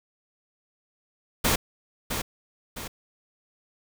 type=noise with echo; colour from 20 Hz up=pink; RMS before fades=-22 dBFS; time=1.44-1.56 s; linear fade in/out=10 ms; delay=660 ms; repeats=2; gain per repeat=-7 dB; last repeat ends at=2.88 s; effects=none